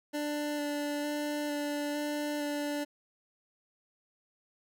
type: tone with vibrato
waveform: 25% pulse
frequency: 293.7 Hz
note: D4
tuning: in tune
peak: -28 dBFS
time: 0.13-2.85 s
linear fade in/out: 20 ms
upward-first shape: square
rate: 1.1 Hz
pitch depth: 10 cents each way
effects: none